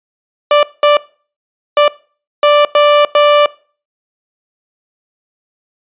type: tone bursts at uneven times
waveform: 30% pulse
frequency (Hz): 587.3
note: D5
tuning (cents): 0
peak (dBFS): -3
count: 6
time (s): 0.51-0.63 / 0.83-0.97 / 1.77-1.88 / 2.43-2.65 / 2.75-3.05 / 3.15-3.46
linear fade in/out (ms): 2
effects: noise-tail reverb RT60 0.4 s tail -21 dB re dry + resampled to 8000 Hz